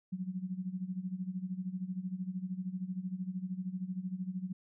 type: tone with tremolo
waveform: sine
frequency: 185 Hz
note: F#3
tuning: in tune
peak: -32 dBFS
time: 0.12-4.53 s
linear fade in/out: 10 ms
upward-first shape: sine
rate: 13 Hz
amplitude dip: 80%
effects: none